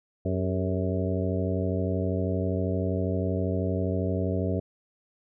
harmonic tone with a mistuned harmonic, 92.6 Hz, F#2, 2 cents sharp, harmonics 1 / 2 / 3 / 4 / 5 / 6 / 7, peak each -28 / -31 / -33 / -34 / -35 / -36 / -36 dBFS, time 0.25-4.6 s, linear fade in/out 5 ms, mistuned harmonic 4, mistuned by +81 cents, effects none

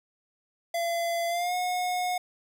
square tone with pitch glide, 680 to 724.6 Hz, F5 to F#5, -46 to -36 cents, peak -27 dBFS, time 0.74-2.18 s, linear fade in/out 5 ms, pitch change +110 cents, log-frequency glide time 1.28-1.55 s, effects none

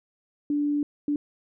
sine tone bursts at uneven times, 291.9 Hz, D4, 10 cents flat, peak -22 dBFS, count 2, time 0.5-0.83 / 1.08-1.16 s, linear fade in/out 2 ms, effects none

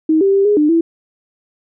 sine tone with pitch steps, 315.3 / 391.8 / 394.1 / 414.5 / 300.3 / 331.7 Hz, D#4 / G4 / G4 / G#4 / D4 / E4, +23 / -1 / +9 / -3 / +39 / +11 cents, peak -9 dBFS, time 0.09-0.81 s, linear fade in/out 5 ms, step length 120 ms, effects none

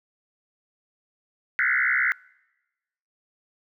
sine tone with frequency modulation, 1760 Hz, A6, in tune, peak -19 dBFS, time 1.59-2.12 s, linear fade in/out 0 ms, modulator 65.1 Hz, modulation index 5.3, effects noise-tail reverb RT60 1.0 s tail -25 dB re dry

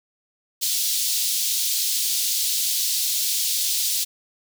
pink high-pass noise, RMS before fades -23 dBFS, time 0.61-4.05 s, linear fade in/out 20 ms, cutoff 3700 Hz, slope 24 dB/octave, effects none

